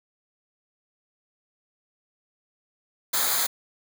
white noise with comb filter, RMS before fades -24 dBFS, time 3.13-3.47 s, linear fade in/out 10 ms, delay 0.36 ms, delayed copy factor -0.75, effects none

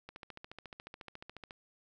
click train, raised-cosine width 0.3 ms, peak -30 dBFS, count 21, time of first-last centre 0.09-1.508 s, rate 14.1 Hz, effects none

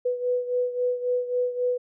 sine beating tone pair, 493.9 / 497.6 Hz, B4 / B4, 0 / +13 cents, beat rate 3.7 Hz, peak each -24 / -29 dBFS, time 0.05-1.78 s, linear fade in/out 10 ms, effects none

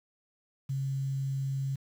sine tone with quantisation, 135.7 Hz, C#3, 36 cents flat, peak -29 dBFS, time 0.69-1.76 s, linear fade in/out 10 ms, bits 9, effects none

